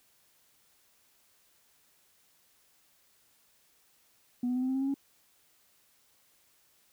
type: tone with pitch steps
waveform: sine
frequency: 244.9 / 249.2 / 253.5 / 258 / 262.5 / 267.1 / 271.7 / 276.5 Hz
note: B3 / B3 / B3 / C4 / C4 / C4 / C#4 / C#4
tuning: -14 / +16 / +45 / -24 / +6 / +36 / -35 / -4 cents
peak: -26 dBFS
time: 4.43-4.942 s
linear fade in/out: 5 ms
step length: 64 ms
effects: tanh soft clip ceiling -25 dBFS + white hiss -67 dBFS RMS until 6.92 s